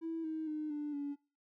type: tone with pitch steps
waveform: triangle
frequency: 327.3 / 316.3 / 305.7 / 295.5 / 285.6 Hz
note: E4 / D#4 / D#4 / D4 / D4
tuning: -12 / +29 / -30 / +11 / -48 cents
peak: -32 dBFS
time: 0.01-1.16 s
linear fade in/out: 50 ms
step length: 230 ms
effects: noise-tail reverb RT60 0.3 s tail -22 dB re dry + tanh soft clip ceiling -34 dBFS